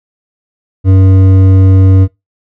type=tone with hard clipping; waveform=sine; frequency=95 Hz; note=F#2; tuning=46 cents sharp; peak=-4 dBFS; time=0.84-2.08 s; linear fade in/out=50 ms; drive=9 dB; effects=noise-tail reverb RT60 0.2 s tail -23 dB re dry